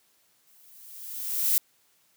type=noise with exponential growth; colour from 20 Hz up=violet; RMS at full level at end=-21 dBFS; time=0.47-1.58 s; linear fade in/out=1 ms; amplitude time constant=240 ms; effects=white hiss -66 dBFS RMS until 2.16 s + high-pass 80 Hz 12 dB/octave